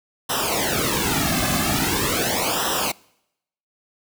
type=noise with flanger; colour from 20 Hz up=pink; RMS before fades=-22 dBFS; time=0.29-2.92 s; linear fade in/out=10 ms; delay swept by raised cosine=0.44 to 2.14 ms; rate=0.42 Hz; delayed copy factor=-1; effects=noise-tail reverb RT60 0.8 s tail -25 dB re dry